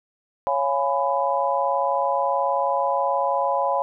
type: chord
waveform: sine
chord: C# dominant seventh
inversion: none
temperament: just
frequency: 554.4 / 693 / 831.5 / 997.9 Hz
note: C#5 / E#5 / G#5 / B5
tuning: 0 / -14 / +2 / +18 cents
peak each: -24 / -27 / -25 / -24 dBFS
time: 0.47-3.82 s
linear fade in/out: 0 ms
effects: none